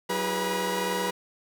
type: tone cluster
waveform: sawtooth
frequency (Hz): 187 / 330.4 / 409.2 / 491.7 / 961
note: F#3 / E4 / G#4 / B4 / B5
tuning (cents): +19 / +4 / -26 / -8 / -48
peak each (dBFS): -30 / -34 / -30 / -27 / -27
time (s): 0.09-1.11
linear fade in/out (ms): 10
effects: none